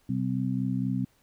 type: harmonic tone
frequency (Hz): 64.2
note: C2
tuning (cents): -32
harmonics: 2 / 3 / 4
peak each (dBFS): -30 / -30 / -30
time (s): 0.09-1.05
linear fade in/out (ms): 5
effects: pink hiss -66 dBFS RMS until 1.22 s